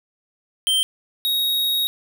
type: tone pair in turn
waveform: square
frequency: 3136 / 3772 Hz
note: G7 / A#7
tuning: 0 / +20 cents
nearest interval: minor third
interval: 320 cents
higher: second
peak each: -17 / -19 dBFS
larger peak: first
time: 0.67-0.83 / 1.25-1.87 s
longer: second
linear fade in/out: 0 ms
effects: none